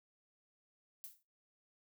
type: noise with exponential decay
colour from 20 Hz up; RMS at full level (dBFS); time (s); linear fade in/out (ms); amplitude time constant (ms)
violet; -45; 1.04-1.23; 0; 41
effects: noise-tail reverb RT60 0.3 s tail -23 dB re dry